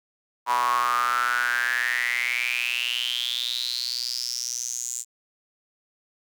sawtooth tone with high-pass filter sweep, 121.8 Hz, B2, 24 cents flat, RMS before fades -26 dBFS, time 0.46-5.05 s, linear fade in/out 50 ms, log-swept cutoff 970 to 7400 Hz, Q 9.8, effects none

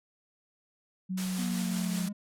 sine tone with pitch glide, 186.4 to 179.12 Hz, F#3 to F3, +13 to +44 cents, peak -30 dBFS, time 1.09-2.09 s, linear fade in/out 20 ms, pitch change -69 cents, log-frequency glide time 1.22-1.95 s
white noise with tremolo, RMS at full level -37 dBFS, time 1.17-2.09 s, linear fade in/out 10 ms, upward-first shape triangle, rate 5.3 Hz, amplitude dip 30%
triangle linear sweep, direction down, 244.8 to 203.5 Hz, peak -32 dBFS, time 1.38-2.13 s, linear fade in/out 10 ms
effects low-pass 11000 Hz 12 dB/octave

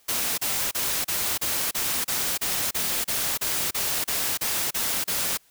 white noise bursts, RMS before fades -26 dBFS, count 16, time 0.08-5.375 s, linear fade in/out 10 ms, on 300 ms, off 33 ms, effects white hiss -60 dBFS RMS until 5.5 s

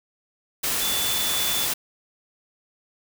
sine tone in noise, 3478 Hz, A7, 21 cents flat, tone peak -27 dBFS, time 0.81-1.66 s, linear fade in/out 10 ms, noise white, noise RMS -25 dBFS, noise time 0.63-1.74 s, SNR -5 dB, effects none

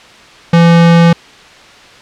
square tone, 168.9 Hz, E3, 42 cents sharp, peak -4 dBFS, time 0.53-1.13 s, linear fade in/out 5 ms, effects white hiss -37 dBFS RMS until 2.01 s + low-pass 4000 Hz 12 dB/octave

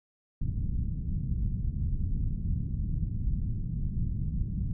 pink low-pass noise, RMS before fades -30 dBFS, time 0.41-4.73 s, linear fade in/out 5 ms, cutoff 180 Hz, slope 24 dB/octave, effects none

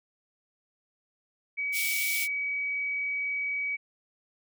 sine tone, 2271 Hz, C#7, 41 cents sharp, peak -28 dBFS, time 1.57-3.77 s, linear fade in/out 20 ms
white high-pass noise, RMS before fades -32 dBFS, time 1.72-2.28 s, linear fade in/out 50 ms, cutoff 2200 Hz, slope 48 dB/octave
effects none

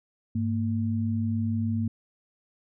sine tone pair together, 101.7 / 228.3 Hz, G#2 / A#3, -36 / -36 cents, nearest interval octave + major second, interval 1400 cents, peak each -27 dBFS, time 0.35-1.88 s, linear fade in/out 5 ms, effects none

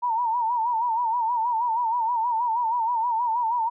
sine tone with vibrato, 932.3 Hz, A#5, in tune, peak -21 dBFS, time 0.02-3.7 s, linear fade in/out 20 ms, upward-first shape sine, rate 6.3 Hz, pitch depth 97 cents each way, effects none

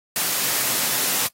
white high-pass noise, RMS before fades -22 dBFS, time 0.16-1.27 s, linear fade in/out 0 ms, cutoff 110 Hz, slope 96 dB/octave, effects noise-tail reverb RT60 0.1 s tail -17 dB re dry + AAC 48 kbps

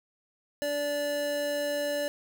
square tone pair together, 290 / 580.8 Hz, D4 / D5, -22 / -19 cents, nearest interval octave, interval 1203 cents, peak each -39 / -29 dBFS, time 0.62-2.08 s, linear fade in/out 0 ms, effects none

